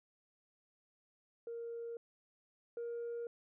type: tone pair in turn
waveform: sine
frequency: 466.2 / 470.5 Hz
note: A#4 / A#4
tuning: 0 / +16 cents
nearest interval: unison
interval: 16 cents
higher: second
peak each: -40 / -37 dBFS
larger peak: second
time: 1.47-1.97 / 2.77-3.27 s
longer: neither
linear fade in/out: 2 ms
effects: tanh soft clip ceiling -37 dBFS